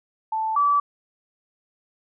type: tone pair in turn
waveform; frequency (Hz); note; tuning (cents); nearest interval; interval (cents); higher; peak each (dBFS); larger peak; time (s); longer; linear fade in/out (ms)
sine; 880 / 1153.3; A5 / D6; 0 / -32; perfect fourth; 468; second; -22 / -16; second; 0.32-0.56 / 0.56-0.8; neither; 5
effects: none